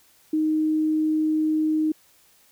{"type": "tone", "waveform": "sine", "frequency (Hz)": 311.1, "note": "D#4", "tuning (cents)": 0, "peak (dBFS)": -19, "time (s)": [0.33, 1.92], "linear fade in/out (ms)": 5, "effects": ["white hiss -58 dBFS RMS until 2.51 s"]}